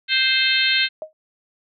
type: harmonic tone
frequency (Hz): 523.3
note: C5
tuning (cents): 0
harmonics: 3 / 4 / 5 / 6 / 7 / 8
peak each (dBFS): -23 / -23 / -23 / -23 / -23 / -23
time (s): 0.08-0.89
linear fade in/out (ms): 50
type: tone with exponential decay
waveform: sine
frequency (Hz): 625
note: D#5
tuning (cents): +8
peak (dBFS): -23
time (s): 1.02-1.13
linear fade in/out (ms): 1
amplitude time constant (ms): 22
effects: none